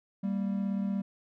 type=tone pair together; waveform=triangle; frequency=196.3 / 233.1 Hz; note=G3 / A#3; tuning=+3 / 0 cents; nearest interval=minor third; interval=297 cents; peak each=-27 / -34 dBFS; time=0.23-1.02 s; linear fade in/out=10 ms; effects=none